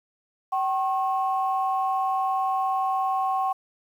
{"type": "tone pair together", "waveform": "sine", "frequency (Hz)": [766, 1083.3], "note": ["G5", "C#6"], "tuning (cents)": [-40, -40], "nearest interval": "tritone", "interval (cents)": 600, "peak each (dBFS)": [-23, -26], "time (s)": [0.52, 3.53], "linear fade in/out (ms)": 10, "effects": ["tanh soft clip ceiling -14 dBFS", "9-bit"]}